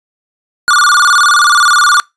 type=tone with vibrato; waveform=square; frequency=1300 Hz; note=E6; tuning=24 cents flat; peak=-6 dBFS; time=0.68-2 s; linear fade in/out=0 ms; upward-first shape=square; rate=19 Hz; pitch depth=180 cents each way; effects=noise-tail reverb RT60 0.2 s tail -24 dB re dry + resampled to 22050 Hz